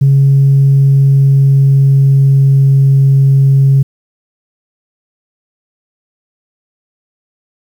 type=tone with pitch glide; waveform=sine; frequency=137.7 to 136.59 Hz; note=C#3 to C#3; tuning=-11 to -25 cents; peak=-3 dBFS; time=0.01-3.83 s; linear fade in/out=10 ms; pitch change=-14 cents; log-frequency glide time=0.52-3.05 s; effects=tanh soft clip ceiling -1 dBFS + 7-bit